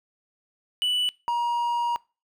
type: tone pair in turn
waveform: triangle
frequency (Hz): 2967 / 949.8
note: F#7 / A#5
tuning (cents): +4 / +32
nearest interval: octave + minor sixth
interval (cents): 1972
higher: first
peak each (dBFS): -20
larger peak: neither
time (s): 0.82-1.09 / 1.28-1.96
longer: second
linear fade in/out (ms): 0
effects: noise-tail reverb RT60 0.3 s tail -23 dB re dry